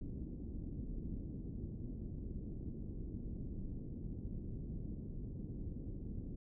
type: low-pass noise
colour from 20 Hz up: pink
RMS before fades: -44 dBFS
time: 0.01-6.36 s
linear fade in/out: 5 ms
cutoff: 320 Hz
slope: 24 dB/octave
effects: none